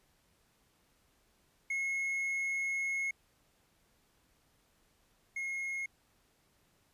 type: tone pair in turn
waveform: triangle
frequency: 2171 / 2158 Hz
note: C#7 / C#7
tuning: -37 / -47 cents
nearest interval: unison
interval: 10 cents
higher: first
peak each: -30 / -33 dBFS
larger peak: first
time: 1.7-3.11 / 5.36-5.86 s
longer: first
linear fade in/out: 5 ms
effects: pink hiss -71 dBFS RMS until 6.93 s + resampled to 32000 Hz